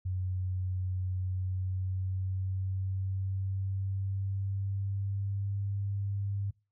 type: tone with pitch glide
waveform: sine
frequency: 92.5 to 99.71 Hz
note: F#2 to G2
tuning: 0 to +30 cents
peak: -30 dBFS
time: 0.05-6.51 s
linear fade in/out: 10 ms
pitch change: +130 cents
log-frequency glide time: 1.15-5.63 s
effects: noise-tail reverb RT60 0.3 s tail -24 dB re dry